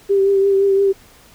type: tone with vibrato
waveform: sine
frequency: 393.1 Hz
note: G4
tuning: 5 cents sharp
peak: -11 dBFS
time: 0.09-0.93 s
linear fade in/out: 20 ms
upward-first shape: triangle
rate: 5.8 Hz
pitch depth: 30 cents each way
effects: pink hiss -47 dBFS RMS until 1.34 s